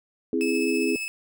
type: chord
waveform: sine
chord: C augmented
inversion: none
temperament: equal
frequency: 261.6 / 329.6 / 415.3 Hz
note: C4 / E4 / G#4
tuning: 0 / 0 / 0 cents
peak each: -26 dBFS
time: 0.33-0.96 s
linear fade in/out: 2 ms
type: tone with tremolo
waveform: 40% pulse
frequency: 2600 Hz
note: E7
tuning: 24 cents flat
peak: -26 dBFS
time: 0.41-1.08 s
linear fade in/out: 0 ms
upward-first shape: triangle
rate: 15 Hz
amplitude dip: 35%
effects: none